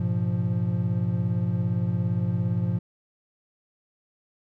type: chord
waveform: triangle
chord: F diminished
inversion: first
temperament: equal with one note detuned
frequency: 103.83 / 121.28 / 174.61 Hz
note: Ab2 / Cb3 / F3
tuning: 0 / -31 / 0 cents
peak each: -25 dBFS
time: 0-2.79 s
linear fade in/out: 5 ms
effects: none